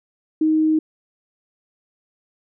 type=tone; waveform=sine; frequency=313.1 Hz; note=D#4; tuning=11 cents sharp; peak=-14 dBFS; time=0.41-0.79 s; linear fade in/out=5 ms; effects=none